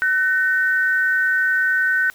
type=tone pair together; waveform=sine; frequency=1512 / 1842.7 Hz; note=F#6 / A#6; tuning=+37 / -21 cents; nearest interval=minor third; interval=342 cents; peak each=-16 / -23 dBFS; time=0.02-2.1 s; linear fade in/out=0 ms; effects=white hiss -49 dBFS RMS until 2.14 s